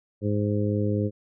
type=harmonic tone; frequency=103.83 Hz; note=G#2; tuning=in tune; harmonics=1 / 2 / 3 / 4 / 5; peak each=-25 / -28 / -30 / -31 / -32 dBFS; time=0.21-1.11 s; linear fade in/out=50 ms; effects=none